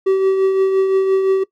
triangle tone with tremolo, 383.8 Hz, G4, 37 cents flat, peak -8 dBFS, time 0.06-1.44 s, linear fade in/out 10 ms, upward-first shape triangle, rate 5.8 Hz, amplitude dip 45%, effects noise-tail reverb RT60 0.1 s tail -20 dB re dry

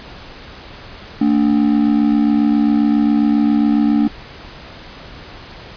triangle ring-modulated tone, 256.8 Hz, C4, 32 cents flat, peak -6 dBFS, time 1.21-4.08 s, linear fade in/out 5 ms, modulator 33.7 Hz, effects pink hiss -36 dBFS RMS until 5.76 s + resampled to 11025 Hz

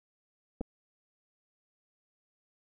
clicks, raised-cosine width 2 ms, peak -23 dBFS, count 2, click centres 0.609 / 0.613 s, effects none

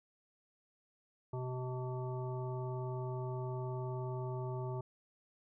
harmonic tone, 127.2 Hz, C3, 48 cents flat, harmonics 1 / 3 / 5 / 7 / 9, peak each -38 / -43 / -48 / -48 / -53 dBFS, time 1.33-4.81 s, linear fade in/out 5 ms, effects none

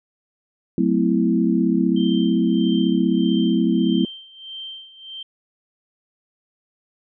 sine chord, F# half-diminished seventh, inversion none, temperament equal with one note detuned, 185 / 220 / 255.9 / 329.6 Hz, F#3 / A3 / C4 / E4, 0 / 0 / -38 / 0 cents, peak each -21 dBFS, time 0.78-4.05 s, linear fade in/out 2 ms
sine tone with tremolo, 3136 Hz, G7, in tune, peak -30 dBFS, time 1.96-5.23 s, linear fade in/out 5 ms, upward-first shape sine, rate 1.6 Hz, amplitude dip 80%
effects none

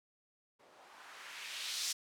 violet noise with low-pass filter sweep, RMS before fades -44 dBFS, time 0.59-1.93 s, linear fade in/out 10 ms, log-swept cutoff 520 to 5600 Hz, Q 1.3, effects none

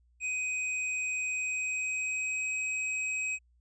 square tone with pitch glide, 2509 to 2531 Hz, D#7 to D#7, +14 to +29 cents, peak -31 dBFS, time 0.2-3.39 s, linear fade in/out 50 ms, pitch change +15 cents, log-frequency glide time 1.3-2.5 s, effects added 60 Hz sine -63 dBFS peak until 3.6 s + resampled to 22050 Hz

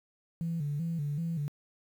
sine tone with vibrato, 155.56 Hz, D#3, in tune, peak -29 dBFS, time 0.41-1.48 s, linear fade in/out 0 ms, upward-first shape square, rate 2.6 Hz, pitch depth 120 cents each way, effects tanh soft clip ceiling -26 dBFS + 10-bit

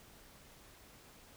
silence, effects pink hiss -59 dBFS RMS until 1.36 s

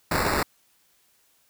white noise with sample-and-hold, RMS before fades -24 dBFS, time 0.11-0.43 s, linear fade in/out 5 ms, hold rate 3150 Hz, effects white hiss -64 dBFS RMS until 1.49 s

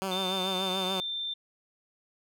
10% pulse tone with vibrato, 187.9 Hz, F#3, 27 cents sharp, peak -22 dBFS, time 0.02-1 s, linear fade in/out 0 ms, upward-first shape triangle, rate 6.9 Hz, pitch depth 63 cents each way
sine tone, 3574 Hz, A7, 26 cents sharp, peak -31 dBFS, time 0.11-1.34 s, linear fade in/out 10 ms
effects none

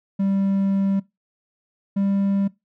triangle tone pair in turn, 195.7 / 197.63 Hz, G3 / G3, -3 / +14 cents, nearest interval unison, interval 17 cents, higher second, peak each -16 dBFS, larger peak neither, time 0.19-1 / 1.96-2.48 s, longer first, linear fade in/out 10 ms, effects noise-tail reverb RT60 0.2 s tail -21 dB re dry

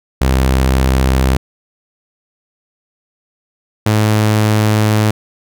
sawtooth tone pair in turn, 65.41 / 107.23 Hz, C2 / A2, 0 / -44 cents, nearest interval major sixth, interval 856 cents, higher second, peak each -6 dBFS, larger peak neither, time 0.21-1.37 / 3.86-5.11 s, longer second, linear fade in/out 5 ms, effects none

